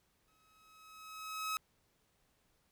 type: tone with exponential growth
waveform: sawtooth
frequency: 1280 Hz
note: D#6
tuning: 49 cents sharp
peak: -30 dBFS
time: 0.28-1.57 s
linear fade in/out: 0 ms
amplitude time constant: 280 ms
effects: pink hiss -75 dBFS RMS until 2.71 s